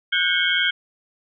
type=tone cluster; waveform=sine; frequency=1465 / 1587 / 2196 / 3110 / 3281 Hz; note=F#6 / G6 / C#7 / G7 / G#7; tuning=-18 / +21 / -17 / -14 / -22 cents; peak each=-24 dBFS; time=0.12-0.71 s; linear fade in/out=10 ms; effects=none